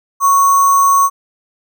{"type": "tone with sample-and-hold", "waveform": "sine", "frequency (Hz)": 1108.7, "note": "C#6", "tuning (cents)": 0, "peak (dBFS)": -7, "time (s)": [0.2, 1.1], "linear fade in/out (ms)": 50, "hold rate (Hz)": 7350, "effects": []}